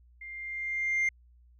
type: tone with level ramp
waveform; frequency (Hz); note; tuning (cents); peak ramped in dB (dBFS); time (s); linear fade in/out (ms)
sine; 2100; C7; +6; -41 to -21; 0.21-1.09; 5
effects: tanh soft clip ceiling -23 dBFS + added 60 Hz sine -56 dBFS peak until 1.59 s